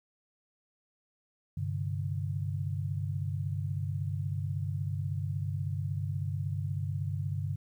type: chord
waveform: sine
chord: G suspended fourth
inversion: none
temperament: just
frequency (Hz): 98 / 130.67 / 147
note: G2 / C3 / D3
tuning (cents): 0 / -2 / +2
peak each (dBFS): -33 / -38 / -35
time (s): 1.57-7.56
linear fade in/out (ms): 5
effects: 11-bit